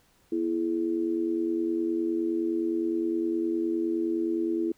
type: tone with amplitude modulation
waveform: sine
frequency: 333.1 Hz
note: E4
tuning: 18 cents sharp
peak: -21 dBFS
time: 0.32-4.72 s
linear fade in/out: 5 ms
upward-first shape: sine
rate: 89.7 Hz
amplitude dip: 80%
effects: pink hiss -64 dBFS RMS until 4.77 s